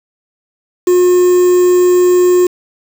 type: tone with quantisation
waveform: triangle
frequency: 359.3 Hz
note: F4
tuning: 49 cents sharp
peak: -4 dBFS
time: 0.87-2.47 s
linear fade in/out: 5 ms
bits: 4
effects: none